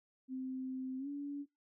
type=tone with pitch glide; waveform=sine; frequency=260 to 285.2 Hz; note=C4 to C#4; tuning=-11 to +49 cents; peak=-38 dBFS; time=0.28-1.46 s; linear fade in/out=50 ms; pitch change=+160 cents; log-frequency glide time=0.98-1.08 s; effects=noise-tail reverb RT60 0.2 s tail -18 dB re dry